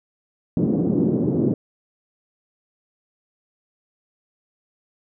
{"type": "band-pass noise", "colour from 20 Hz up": "white", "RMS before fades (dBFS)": -20, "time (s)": [0.57, 1.54], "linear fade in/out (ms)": 2, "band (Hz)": [140, 340], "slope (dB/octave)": 24, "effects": []}